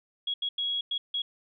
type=tone bursts at uneven times; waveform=sine; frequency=3322 Hz; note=G#7; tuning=in tune; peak=-27 dBFS; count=5; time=0.27-0.34 / 0.42-0.49 / 0.58-0.81 / 0.91-0.98 / 1.14-1.22 s; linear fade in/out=5 ms; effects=none